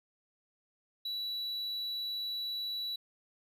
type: tone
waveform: triangle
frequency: 3934 Hz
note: B7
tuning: 7 cents flat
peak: -33 dBFS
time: 1.05-2.96 s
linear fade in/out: 5 ms
effects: none